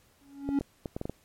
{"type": "tone with exponential growth", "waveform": "triangle", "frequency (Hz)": 279.4, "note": "C#4", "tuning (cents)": 14, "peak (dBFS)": -19, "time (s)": [0.21, 0.59], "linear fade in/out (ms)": 2, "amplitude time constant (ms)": 82}
{"type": "clicks", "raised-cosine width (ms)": 2, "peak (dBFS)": -20, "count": 7, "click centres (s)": [0.49, 0.61, 0.858, 0.965, 1.014, 1.055, 1.096]}
{"effects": ["pink hiss -64 dBFS RMS until 1.24 s", "MP3 64 kbps"]}